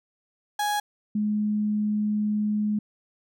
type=tone pair in turn; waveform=35% pulse / sine; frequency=830.6 / 210.5 Hz; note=G#5 / G#3; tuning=0 / +24 cents; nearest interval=2 octaves; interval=2376 cents; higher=first; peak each=-22 dBFS; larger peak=neither; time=0.59-0.8 / 1.15-2.79 s; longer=second; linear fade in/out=5 ms; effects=none